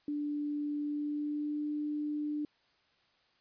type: tone with pitch glide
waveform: sine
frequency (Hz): 293.7 to 297.8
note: D4 to D4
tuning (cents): 0 to +24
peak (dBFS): -32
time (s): 0.08-2.45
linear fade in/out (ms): 2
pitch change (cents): +24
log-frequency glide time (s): 0.82-1.67
effects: white hiss -70 dBFS RMS until 3.4 s + resampled to 11025 Hz